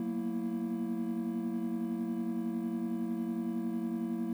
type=tone cluster; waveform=triangle; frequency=184.7 / 229.3 / 240.2 / 330.8 Hz; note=F#3 / A#3 / B3 / E4; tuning=-3 / -28 / -48 / +6 cents; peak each=-38 / -32 / -39 / -36 dBFS; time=0-4.33 s; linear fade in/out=2 ms; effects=tanh soft clip ceiling -21 dBFS + 10-bit